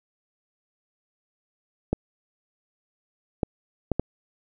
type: clicks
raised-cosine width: 2 ms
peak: -9 dBFS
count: 4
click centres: 1.93 / 3.432 / 3.917 / 3.996 s
effects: none